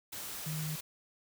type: tone in noise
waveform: sine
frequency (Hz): 155.2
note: D#3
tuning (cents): -4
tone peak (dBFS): -35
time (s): 0.46-0.76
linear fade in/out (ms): 10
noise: white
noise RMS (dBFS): -42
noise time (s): 0.12-0.81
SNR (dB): +4
effects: none